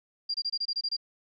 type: tone bursts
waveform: sine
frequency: 4776 Hz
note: D8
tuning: 28 cents sharp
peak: -27 dBFS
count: 9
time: 0.29-0.967 s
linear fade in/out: 10 ms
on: 53 ms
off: 25 ms
effects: none